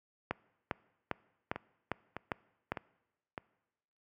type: two click trains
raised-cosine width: 0.5 ms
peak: -23 / -17 dBFS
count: 4 / 7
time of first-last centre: 1.56-3.378 / 0.31-2.72 s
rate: 1.65 / 2.49 Hz
effects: noise-tail reverb RT60 1.0 s tail -23 dB re dry + high-pass 80 Hz 12 dB/octave